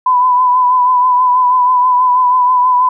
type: tone with vibrato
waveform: sine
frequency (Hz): 1000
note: B5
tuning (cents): +21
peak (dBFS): -7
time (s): 0.06-2.89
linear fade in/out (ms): 5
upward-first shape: triangle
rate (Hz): 6.2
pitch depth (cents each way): 38
effects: none